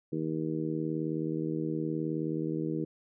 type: harmonic tone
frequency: 79.1 Hz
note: D#2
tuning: 29 cents sharp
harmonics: 2 / 3 / 4 / 5 / 6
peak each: -35 / -39 / -33 / -38 / -40 dBFS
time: 0.12-2.85 s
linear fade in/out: 10 ms
effects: none